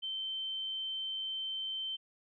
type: tone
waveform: sine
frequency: 3101 Hz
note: G7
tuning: 19 cents flat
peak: -35 dBFS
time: 0.02-1.97 s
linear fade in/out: 20 ms
effects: none